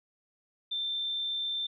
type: tone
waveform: sine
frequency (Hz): 3566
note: A7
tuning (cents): +22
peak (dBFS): -30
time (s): 0.71-1.67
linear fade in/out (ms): 10
effects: none